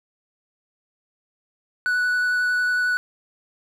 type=tone with vibrato; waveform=triangle; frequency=1480 Hz; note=F#6; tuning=in tune; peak=-17 dBFS; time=1.86-2.97 s; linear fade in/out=0 ms; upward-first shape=sine; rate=11 Hz; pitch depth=9 cents each way; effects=none